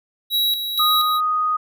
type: tone with tremolo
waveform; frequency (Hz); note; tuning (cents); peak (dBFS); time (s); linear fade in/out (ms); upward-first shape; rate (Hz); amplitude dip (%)
square; 3875; B7; -34; -17; 0.3-1.21; 50; square; 2.1; 55
type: tone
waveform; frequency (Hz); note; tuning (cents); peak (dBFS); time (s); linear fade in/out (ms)
sine; 1244; D#6; -1; -17; 0.79-1.57; 10
effects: none